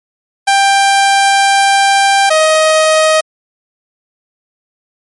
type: tone pair in turn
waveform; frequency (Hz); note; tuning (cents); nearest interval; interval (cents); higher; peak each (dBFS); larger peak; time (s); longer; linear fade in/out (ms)
sawtooth; 790 / 628.5; G5 / D#5; +13 / +17; major third; 396; first; -3; neither; 0.47-2.3 / 2.3-3.21; first; 10
effects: MP3 48 kbps